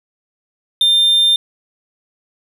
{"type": "tone", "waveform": "triangle", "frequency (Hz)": 3600, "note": "A7", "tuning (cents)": 39, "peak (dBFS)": -8, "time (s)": [0.81, 1.36], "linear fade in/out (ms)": 2, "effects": []}